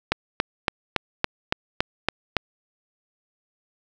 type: click train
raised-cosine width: 0.3 ms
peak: -3 dBFS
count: 9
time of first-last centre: 0.12-2.367 s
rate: 3.56 Hz
effects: none